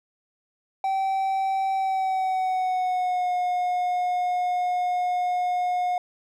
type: tone with pitch glide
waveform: triangle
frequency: 772 to 720.3 Hz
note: G5 to F#5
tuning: -27 to -47 cents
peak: -20 dBFS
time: 0.84-5.98 s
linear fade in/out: 2 ms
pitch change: -120 cents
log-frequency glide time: 1.74-3.33 s
effects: none